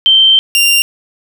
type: tone pair in turn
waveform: sine / sawtooth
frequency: 3123 / 2783 Hz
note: G7 / F7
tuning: -7 / -7 cents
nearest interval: major second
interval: 200 cents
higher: first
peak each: -4 dBFS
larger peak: neither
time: 0.06-0.39 / 0.55-0.82 s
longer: first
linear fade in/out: 0 ms
effects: none